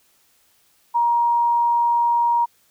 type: tone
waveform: sine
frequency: 945 Hz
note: A#5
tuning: 23 cents sharp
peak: -15 dBFS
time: 0.94-2.46 s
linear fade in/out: 20 ms
effects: white hiss -60 dBFS RMS until 2.7 s